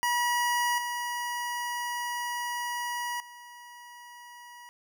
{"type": "tone with level steps", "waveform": "25% pulse", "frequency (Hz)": 965, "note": "B5", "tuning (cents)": -40, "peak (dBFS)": [-21, -27, -42], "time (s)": [0.03, 4.69], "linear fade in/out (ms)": 0, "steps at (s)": [0.78, 3.2], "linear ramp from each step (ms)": 2, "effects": []}